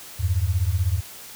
sine beating tone pair, 82.41 / 98.41 Hz, E2 / G2, 0 / +7 cents, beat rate 16 Hz, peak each -22 dBFS, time 0.19-1.01 s, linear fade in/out 20 ms, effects white hiss -41 dBFS RMS until 1.35 s

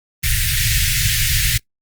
pink band-stop noise, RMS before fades -17 dBFS, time 0.23-1.58 s, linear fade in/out 10 ms, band 140 to 1700 Hz, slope 48 dB/octave, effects noise-tail reverb RT60 0.1 s tail -22 dB re dry + Opus 24 kbps

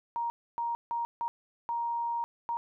sine tone bursts at uneven times, 938 Hz, A#5, 11 cents sharp, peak -29 dBFS, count 6, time 0.16-0.3 / 0.58-0.75 / 0.91-1.05 / 1.21-1.28 / 1.69-2.24 / 2.49-2.57 s, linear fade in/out 0 ms, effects none

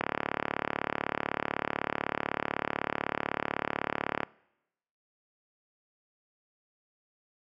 click train, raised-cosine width 0.5 ms, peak -12 dBFS, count 153, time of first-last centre 0.01-4.232 s, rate 36 Hz, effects noise-tail reverb RT60 0.9 s tail -24 dB re dry + high-pass 150 Hz 12 dB/octave

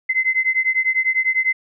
sine beating tone pair, 2052 / 2062 Hz, C7 / C7, -34 / -26 cents, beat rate 10 Hz, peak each -19 dBFS, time 0.09-1.53 s, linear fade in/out 10 ms, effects none

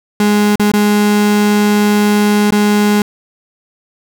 35% pulse tone with dropouts, 207.7 Hz, G#3, in tune, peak -7 dBFS, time 0.2-3.02 s, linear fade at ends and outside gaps 2 ms, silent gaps 0.557-0.596 / 0.717-0.736 / 2.507-2.522 s, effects none

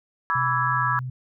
sine chord, E dominant seventh, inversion second, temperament equal with one note detuned, 987.8 / 1149.2 / 1318.5 / 1661.2 Hz, B5 / D6 / E6 / G#6, 0 / -38 / 0 / 0 cents, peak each -26 dBFS, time 0.3-0.99 s, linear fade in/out 0 ms
sine tone with vibrato, 126.7 Hz, B2, 45 cents sharp, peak -28 dBFS, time 0.35-1.1 s, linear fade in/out 5 ms, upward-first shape sine, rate 3.3 Hz, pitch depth 17 cents each way
effects none

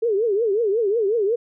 sine tone with vibrato, 429.1 Hz, A4, 43 cents flat, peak -17 dBFS, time 0.02-1.36 s, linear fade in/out 10 ms, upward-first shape triangle, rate 5.5 Hz, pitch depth 220 cents each way, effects none

